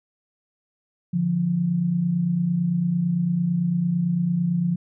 sine tone pair together, 146.18 / 175.1 Hz, D3 / F3, -8 / +5 cents, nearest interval minor third, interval 313 cents, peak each -27 / -20 dBFS, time 1.13-4.76 s, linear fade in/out 10 ms, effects none

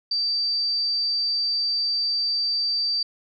sine tone, 4652 Hz, D8, 17 cents flat, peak -21 dBFS, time 0.11-3.03 s, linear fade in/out 5 ms, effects none

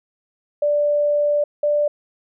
sine tone pair in turn, 587 / 589.4 Hz, D5 / D5, -1 / +6 cents, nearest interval unison, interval 7 cents, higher second, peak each -15 dBFS, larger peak neither, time 0.62-1.44 / 1.63-1.88 s, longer first, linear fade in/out 5 ms, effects none

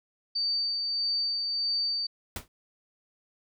sine tone with tremolo, 4603 Hz, D8, 36 cents flat, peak -25 dBFS, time 0.35-2.07 s, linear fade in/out 10 ms, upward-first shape sine, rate 1.6 Hz, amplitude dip 30%
pink noise with exponential decay, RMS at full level -30 dBFS, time 2.36-2.48 s, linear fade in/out 2 ms, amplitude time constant 24 ms
effects none

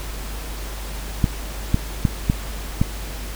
clicks, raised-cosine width 5 ms, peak -3 dBFS, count 5, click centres 1.242 / 1.744 / 2.052 / 2.299 / 2.815 s, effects added 50 Hz sine -29 dBFS peak until 3.35 s + pink hiss -35 dBFS RMS until 3.35 s

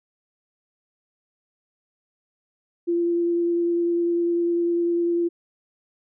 sine tone with vibrato, 343 Hz, F4, 31 cents flat, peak -19 dBFS, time 2.87-5.29 s, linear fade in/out 20 ms, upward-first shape sine, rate 10 Hz, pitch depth 10 cents each way, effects none

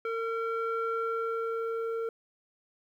square tone with low-pass filter sweep, 455.4 Hz, A#4, 40 cents flat, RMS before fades -32 dBFS, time 0.05-2.09 s, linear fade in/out 2 ms, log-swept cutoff 1800 to 980 Hz, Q 3.2, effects 11-bit

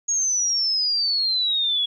sine exponential sweep, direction down, 6650 to 3339 Hz, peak -19 dBFS, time 0.08-1.86 s, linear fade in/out 10 ms, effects 10-bit

